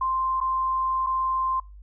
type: tone with dropouts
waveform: sine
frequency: 1046.5 Hz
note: C6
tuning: in tune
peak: -22 dBFS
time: 0.01-1.6 s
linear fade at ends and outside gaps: 5 ms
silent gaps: 0.403-0.411 / 1.064-1.068 s
effects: noise-tail reverb RT60 0.3 s tail -26 dB re dry + added 50 Hz sine -42 dBFS peak until 1.82 s